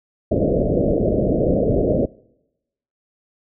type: low-pass noise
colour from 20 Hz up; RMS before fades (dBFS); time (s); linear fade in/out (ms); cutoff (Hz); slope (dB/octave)
white; -18; 0.31-2.06; 10; 640; 96
effects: noise-tail reverb RT60 0.9 s tail -24 dB re dry